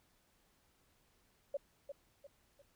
sine tone with echo, 563 Hz, C#5, 27 cents sharp, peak -34 dBFS, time 1.54-1.57 s, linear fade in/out 5 ms, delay 350 ms, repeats 3, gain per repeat -8 dB, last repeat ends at 2.62 s, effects pink hiss -73 dBFS RMS until 2.75 s

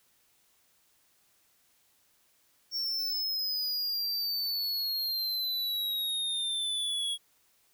square exponential sweep, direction down, 5500 to 3319 Hz, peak -30 dBFS, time 2.71-7.18 s, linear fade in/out 50 ms, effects white hiss -68 dBFS RMS until 7.73 s

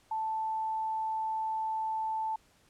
sine tone, 880 Hz, A5, in tune, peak -30 dBFS, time 0.11-2.36 s, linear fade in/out 5 ms, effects pink hiss -65 dBFS RMS until 2.69 s + low-pass 11000 Hz 12 dB/octave

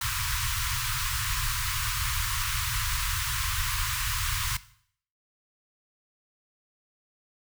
pink band-stop noise, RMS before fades -29 dBFS, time 0.01-4.57 s, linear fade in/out 5 ms, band 130 to 970 Hz, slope 96 dB/octave, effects noise-tail reverb RT60 0.6 s tail -17 dB re dry

